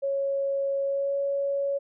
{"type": "tone with pitch glide", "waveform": "sine", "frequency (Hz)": [552, 558.4], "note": ["C#5", "C#5"], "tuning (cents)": [-7, 13], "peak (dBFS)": -24, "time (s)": [0.02, 1.79], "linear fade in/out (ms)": 20, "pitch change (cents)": 20, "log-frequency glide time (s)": [0.83, 1.16], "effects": []}